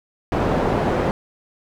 white low-pass noise, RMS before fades -20 dBFS, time 0.32-1.11 s, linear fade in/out 0 ms, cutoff 650 Hz, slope 12 dB/octave, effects none

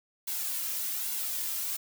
blue noise with flanger, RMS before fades -33 dBFS, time 0.27-1.77 s, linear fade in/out 10 ms, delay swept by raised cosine 1.6 to 2.7 ms, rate 1.2 Hz, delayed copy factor -0.6, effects none

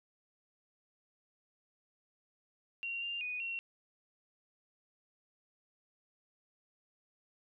sine tone with pitch steps, 2755 / 2791 / 2479 / 2733 Hz, F7 / F7 / D#7 / F7, -24 / -2 / -7 / -38 cents, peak -36 dBFS, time 2.83-3.59 s, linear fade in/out 0 ms, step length 190 ms, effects none

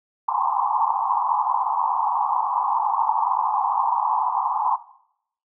pink band-pass noise, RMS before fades -22 dBFS, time 0.28-4.76 s, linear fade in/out 5 ms, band 800 to 1100 Hz, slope 96 dB/octave, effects noise-tail reverb RT60 0.7 s tail -17 dB re dry

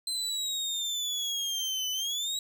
30% pulse exponential two-way sweep, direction down then up, 4096 to 2993 to 3886 Hz, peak -27 dBFS, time 0.07-2.39 s, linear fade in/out 2 ms, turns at 1.91 s, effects none

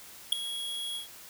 square tone with ADSR envelope, 3322 Hz, G#7, in tune, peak -17 dBFS, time 0.32-1.08 s, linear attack 7 ms, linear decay 3 ms, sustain -17 dB, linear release 120 ms, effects white hiss -49 dBFS RMS until 1.29 s

